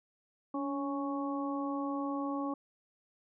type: harmonic tone with a mistuned harmonic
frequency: 277.2 Hz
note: C#4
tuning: in tune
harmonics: 1 / 2 / 3 / 4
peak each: -34 / -41 / -42 / -40 dBFS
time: 0.54-2.54 s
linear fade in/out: 5 ms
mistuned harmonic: 1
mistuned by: +37 cents
effects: none